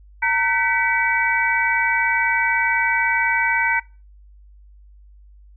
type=tone cluster; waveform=sine; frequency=916 / 1520 / 1966 / 2280 Hz; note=A#5 / F#6 / B6 / C#7; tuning=-31 / +46 / -8 / +48 cents; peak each=-22 dBFS; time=0.22-3.8 s; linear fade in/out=10 ms; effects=noise-tail reverb RT60 0.3 s tail -21 dB re dry + added 50 Hz sine -44 dBFS peak until 5.56 s